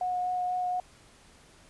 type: tone with vibrato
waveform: sine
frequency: 726 Hz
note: F#5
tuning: 33 cents flat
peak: -27 dBFS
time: 0.01-0.8 s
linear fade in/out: 2 ms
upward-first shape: sine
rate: 4.1 Hz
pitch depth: 9 cents each way
effects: pink hiss -57 dBFS RMS until 1.69 s + resampled to 24000 Hz